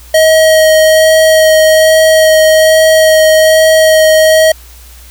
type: tone with vibrato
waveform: square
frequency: 632 Hz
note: D#5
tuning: 27 cents sharp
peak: -4 dBFS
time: 0.14-4.52 s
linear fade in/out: 5 ms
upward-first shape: sine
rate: 1.2 Hz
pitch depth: 10 cents each way
effects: added 60 Hz sine -33 dBFS peak until 5.1 s + white hiss -38 dBFS RMS until 5.1 s